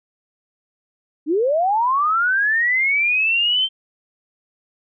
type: linear sweep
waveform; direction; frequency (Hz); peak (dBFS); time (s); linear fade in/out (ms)
sine; up; 279.2 to 3136; -15; 1.26-3.69; 50
effects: none